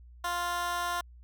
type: tone with high-pass filter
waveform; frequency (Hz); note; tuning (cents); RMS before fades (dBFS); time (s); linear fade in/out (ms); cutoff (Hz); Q
15% pulse; 350; F4; +4; -32; 0.24-1.01; 5; 910; 1.4
effects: added 60 Hz sine -49 dBFS peak until 1.23 s